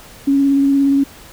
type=tone with vibrato; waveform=sine; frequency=277.2 Hz; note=C#4; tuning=in tune; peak=-10 dBFS; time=0.27-1.04 s; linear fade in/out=10 ms; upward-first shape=triangle; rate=17 Hz; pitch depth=20 cents each way; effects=pink hiss -40 dBFS RMS until 1.32 s